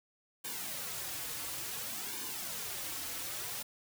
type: noise with flanger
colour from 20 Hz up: white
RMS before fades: -40 dBFS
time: 0.44-3.63 s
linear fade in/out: 10 ms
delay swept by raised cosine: 1.5 to 5.1 ms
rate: 0.57 Hz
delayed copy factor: -0.8
effects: none